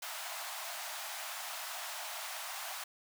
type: high-pass noise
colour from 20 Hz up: pink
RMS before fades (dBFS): -42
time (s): 0.02-2.84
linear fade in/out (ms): 5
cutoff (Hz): 620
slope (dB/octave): 96
effects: none